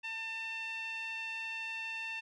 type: tone with band-pass filter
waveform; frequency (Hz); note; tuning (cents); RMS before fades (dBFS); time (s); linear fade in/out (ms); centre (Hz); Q
sawtooth; 897; A5; +33; -40; 0.03-2.21; 20; 2500; 5.3
effects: resampled to 24000 Hz